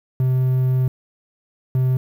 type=tone pair in turn; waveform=triangle; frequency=129 / 129 Hz; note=C3 / C3; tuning=-24 / -24 cents; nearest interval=unison; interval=0 cents; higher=neither; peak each=-13 dBFS; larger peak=neither; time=0.2-0.88 / 1.75-1.97 s; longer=first; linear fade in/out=2 ms; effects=8-bit